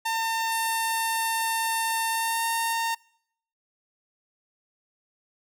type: tone with pitch glide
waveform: sawtooth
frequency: 904 to 915 Hz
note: A5 to A#5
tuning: +47 to -32 cents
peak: -21 dBFS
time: 0.05-2.95 s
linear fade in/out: 10 ms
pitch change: +21 cents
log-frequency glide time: 2.11-2.44 s
type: band-pass noise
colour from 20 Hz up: white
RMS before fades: -36 dBFS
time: 0.52-2.73 s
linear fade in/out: 0 ms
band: 8400 to 12000 Hz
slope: 96 dB/octave
effects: noise-tail reverb RT60 0.7 s tail -25 dB re dry